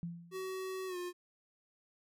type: tone with exponential decay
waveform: sine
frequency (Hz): 170.5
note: F3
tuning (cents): -41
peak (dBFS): -35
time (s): 0.03-0.54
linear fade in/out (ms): 0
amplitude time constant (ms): 110
type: tone with pitch glide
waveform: square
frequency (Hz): 376.9 to 355.7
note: F#4 to F4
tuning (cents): +32 to +32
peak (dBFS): -39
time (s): 0.31-1.13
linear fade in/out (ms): 50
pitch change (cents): -100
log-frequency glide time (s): 0.87-0.97
effects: none